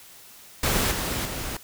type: noise with level steps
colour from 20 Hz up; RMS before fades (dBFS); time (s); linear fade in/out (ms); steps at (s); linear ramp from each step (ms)
pink; -23 / -28 / -32; 0.63-1.57; 5; 0.91 / 1.25; 5
effects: white hiss -48 dBFS RMS until 1.63 s